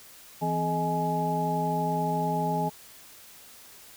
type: tone cluster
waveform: sine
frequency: 164.9 / 256.5 / 423.8 / 625 / 840 Hz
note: E3 / C4 / G#4 / D#5 / G#5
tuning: +1 / -34 / +35 / +8 / +19 cents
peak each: -29 / -35 / -34 / -35 / -28 dBFS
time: 0.41-2.7 s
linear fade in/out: 20 ms
effects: white hiss -50 dBFS RMS until 3.96 s